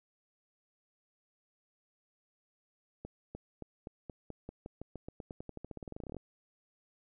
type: accelerating click train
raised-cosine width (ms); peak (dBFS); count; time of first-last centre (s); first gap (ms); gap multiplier
2; -29; 30; 3.05-6.167; 300; 0.91
effects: none